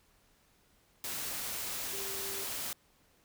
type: tone in noise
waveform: sine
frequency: 392 Hz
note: G4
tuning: in tune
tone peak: -45 dBFS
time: 1.93-2.44 s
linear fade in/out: 2 ms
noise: white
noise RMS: -38 dBFS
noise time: 1.04-2.73 s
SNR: -10 dB
effects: pink hiss -68 dBFS RMS until 3.24 s